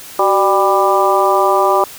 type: harmonic tone with a mistuned harmonic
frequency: 197.8 Hz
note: G3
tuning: 16 cents sharp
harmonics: 2 / 3 / 4 / 5 / 6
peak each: -16 / -16 / -16 / -16 / -16 dBFS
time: 0.19-1.84 s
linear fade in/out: 2 ms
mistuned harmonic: 2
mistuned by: -74 cents
effects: white hiss -34 dBFS RMS until 1.98 s